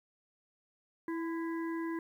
harmonic tone with a mistuned harmonic, 329.6 Hz, E4, in tune, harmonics 1 / 3 / 5 / 6, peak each -34 / -44 / -48 / -50 dBFS, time 1.08-1.99 s, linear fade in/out 2 ms, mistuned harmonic 3, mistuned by +34 cents, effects 11-bit

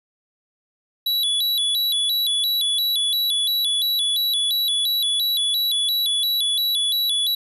square tone with vibrato, 3660 Hz, A#7, 32 cents flat, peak -19 dBFS, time 1.06-7.35 s, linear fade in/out 5 ms, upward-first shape square, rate 2.9 Hz, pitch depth 120 cents each way, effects resampled to 32000 Hz

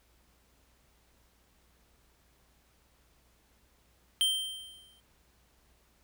square tone with exponential decay, 3136 Hz, G7, in tune, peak -23 dBFS, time 4.21-5 s, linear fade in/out 0 ms, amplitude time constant 170 ms, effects added 60 Hz sine -68 dBFS peak until 6.03 s + pink hiss -68 dBFS RMS until 6.03 s

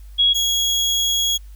sine / 30% pulse tone pair in turn, 3321 / 3321 Hz, G#7 / G#7, -1 / -1 cents, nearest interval unison, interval 0 cents, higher neither, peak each -12 / -14 dBFS, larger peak first, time 0.18-0.34 / 0.34-1.38 s, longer second, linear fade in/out 20 ms, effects added 50 Hz sine -36 dBFS peak until 1.55 s + white hiss -57 dBFS RMS until 1.55 s

